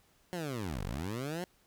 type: linear two-way sweep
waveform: 15% pulse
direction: down then up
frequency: 185 to 41.06 to 185 Hz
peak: -29 dBFS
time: 0.33-1.44 s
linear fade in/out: 0 ms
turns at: 0.84 s
effects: pink hiss -68 dBFS RMS until 1.66 s